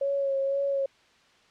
sine tone with vibrato, 551 Hz, C#5, 11 cents flat, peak -24 dBFS, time 0.01-0.86 s, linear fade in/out 5 ms, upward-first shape sine, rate 2 Hz, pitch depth 25 cents each way, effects white hiss -60 dBFS RMS until 1.5 s + low-pass 4000 Hz 12 dB/octave

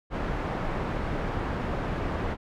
pink low-pass noise, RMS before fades -30 dBFS, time 0.1-2.37 s, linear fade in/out 50 ms, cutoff 1500 Hz, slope 12 dB/octave, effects none

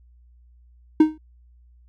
triangle tone with exponential decay, 311.1 Hz, D#4, in tune, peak -5 dBFS, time 1-1.18 s, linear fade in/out 5 ms, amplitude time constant 37 ms, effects added 60 Hz sine -50 dBFS peak until 1.88 s

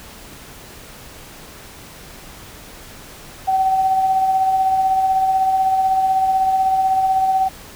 sine tone with tremolo, 763 Hz, G5, 47 cents flat, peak -12 dBFS, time 3.47-7.49 s, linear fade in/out 20 ms, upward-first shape sine, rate 16 Hz, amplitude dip 35%, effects pink hiss -39 dBFS RMS until 7.75 s

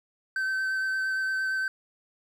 triangle tone with vibrato, 1541 Hz, G6, 30 cents flat, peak -24 dBFS, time 0.36-1.68 s, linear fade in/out 2 ms, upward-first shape sine, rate 8.7 Hz, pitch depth 11 cents each way, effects none

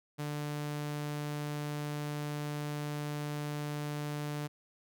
sawtooth tone, 147.8 Hz, D3, 11 cents sharp, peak -31 dBFS, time 0.18-4.48 s, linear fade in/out 20 ms, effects none

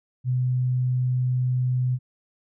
sine tone, 126.4 Hz, B2, 41 cents sharp, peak -20 dBFS, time 0.24-1.99 s, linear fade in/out 50 ms, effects none

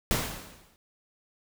pink noise with exponential decay, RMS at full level -25 dBFS, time 0.11-0.76 s, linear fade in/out 0 ms, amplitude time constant 140 ms, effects none

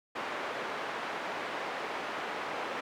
pink band-pass noise, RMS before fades -37 dBFS, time 0.15-2.81 s, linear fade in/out 10 ms, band 490 to 2100 Hz, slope 12 dB/octave, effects none

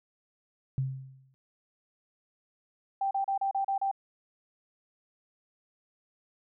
sine tone with exponential decay, 132.7 Hz, C3, 25 cents sharp, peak -24 dBFS, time 0.78-1.34 s, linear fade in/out 0 ms, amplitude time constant 120 ms
sine tone bursts, 784 Hz, G5, in tune, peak -26 dBFS, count 7, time 3.01-3.914 s, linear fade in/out 5 ms, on 100 ms, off 34 ms
effects none

